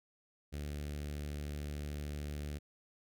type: tone with notch filter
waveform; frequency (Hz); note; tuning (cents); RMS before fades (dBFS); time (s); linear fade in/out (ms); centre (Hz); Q
sawtooth; 73.42; D2; 0; -41; 0.52-2.59; 20; 980; 0.88
effects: none